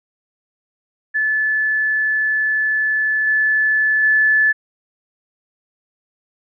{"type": "tone with level steps", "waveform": "sine", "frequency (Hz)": 1734, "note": "A6", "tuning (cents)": -26, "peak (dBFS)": [-15, -13, -11], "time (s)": [1.14, 4.53], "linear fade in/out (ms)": 20, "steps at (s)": [3.27, 4.03], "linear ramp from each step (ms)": 2, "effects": []}